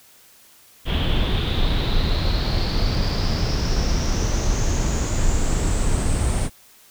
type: noise with low-pass filter sweep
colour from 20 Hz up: brown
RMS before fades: -20 dBFS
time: 0.85-6.5 s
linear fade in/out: 50 ms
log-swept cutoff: 3200 to 9000 Hz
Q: 7.5
effects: white hiss -51 dBFS RMS until 6.9 s